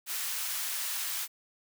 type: high-pass noise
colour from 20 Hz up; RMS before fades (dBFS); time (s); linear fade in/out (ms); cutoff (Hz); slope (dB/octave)
white; -34; 0.06-1.28; 50; 1100; 12
effects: none